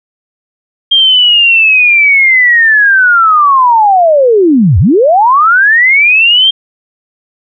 sine linear two-way sweep, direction down then up, 3214 to 75 to 3214 Hz, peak -3 dBFS, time 0.91-6.51 s, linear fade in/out 10 ms, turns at 4.79 s, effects none

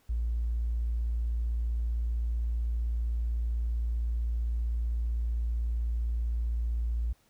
triangle tone, 57.8 Hz, A#1, 14 cents flat, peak -23 dBFS, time 0.09-7.13 s, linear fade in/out 10 ms, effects tanh soft clip ceiling -25 dBFS + pink hiss -67 dBFS RMS until 7.29 s

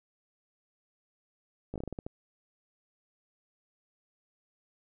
slowing click train, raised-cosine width 2 ms, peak -24 dBFS, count 9, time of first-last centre 1.74-2.065 s, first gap 17 ms, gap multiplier 1.24, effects none

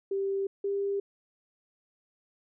sine tone pair in turn, 392 / 398.6 Hz, G4 / G4, 0 / +29 cents, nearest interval unison, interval 29 cents, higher second, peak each -27 dBFS, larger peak neither, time 0.11-0.47 / 0.64-1 s, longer neither, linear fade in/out 5 ms, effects none

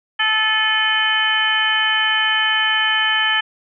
harmonic tone with a mistuned harmonic, 435.7 Hz, A4, 17 cents flat, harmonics 2 / 3 / 4 / 5 / 6 / 7, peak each -25 / -25 / -18 / -27 / -27 / -19 dBFS, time 0.19-3.41 s, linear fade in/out 10 ms, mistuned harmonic 6, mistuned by -95 cents, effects none

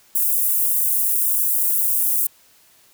white high-pass noise, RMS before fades -19 dBFS, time 0.15-2.27 s, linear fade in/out 5 ms, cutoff 10000 Hz, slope 24 dB/octave, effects white hiss -54 dBFS RMS until 2.93 s

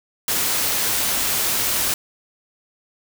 white noise, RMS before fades -21 dBFS, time 0.28-1.94 s, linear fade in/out 2 ms, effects none

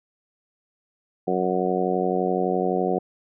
harmonic tone, 91.8 Hz, F#2, 13 cents flat, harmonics 2 / 3 / 4 / 5 / 6 / 7 / 8, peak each -28 / -31 / -26 / -27 / -30 / -32 / -27 dBFS, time 1.27-2.99 s, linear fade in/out 10 ms, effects none

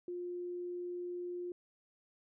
sine tone, 354 Hz, F4, 23 cents sharp, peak -38 dBFS, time 0.08-1.52 s, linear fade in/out 2 ms, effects none

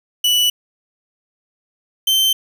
40% pulse tone pair in turn, 2960 / 3104 Hz, F#7 / G7, 0 / -18 cents, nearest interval minor second, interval 82 cents, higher second, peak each -12 dBFS, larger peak neither, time 0.24-0.5 / 2.07-2.33 s, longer neither, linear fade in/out 5 ms, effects none

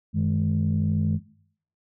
sine tone cluster, 95.6 / 157.7 / 209.9 Hz, G2 / D#3 / G#3, -43 / +24 / +19 cents, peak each -24 dBFS, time 0.13-1.2 s, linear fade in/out 50 ms, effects noise-tail reverb RT60 0.6 s tail -18 dB re dry + tanh soft clip ceiling -14 dBFS

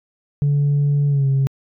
sine tone with pitch glide, 143.8 to 135.96 Hz, D3 to C#3, -36 to -33 cents, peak -12 dBFS, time 0.42-1.47 s, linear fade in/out 0 ms, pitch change -97 cents, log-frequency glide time 1.08-1.27 s, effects tanh soft clip ceiling -12 dBFS

